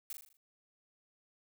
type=noise with echo; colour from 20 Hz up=blue; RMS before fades=-42 dBFS; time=0.1-0.13 s; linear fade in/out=2 ms; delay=40 ms; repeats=6; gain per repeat=-5 dB; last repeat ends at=0.37 s; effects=none